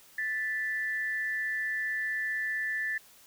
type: tone pair together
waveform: sine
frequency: 1760 / 1975.5 Hz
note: A6 / B6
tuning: 0 / 0 cents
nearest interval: major second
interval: 200 cents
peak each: -30 / -36 dBFS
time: 0.18-2.98 s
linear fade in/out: 5 ms
effects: white hiss -57 dBFS RMS until 3.26 s